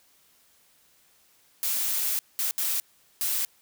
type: noise bursts at uneven times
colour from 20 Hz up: blue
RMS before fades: -27 dBFS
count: 4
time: 1.63-2.19 / 2.39-2.51 / 2.58-2.8 / 3.21-3.45 s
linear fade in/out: 0 ms
effects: white hiss -62 dBFS RMS until 3.61 s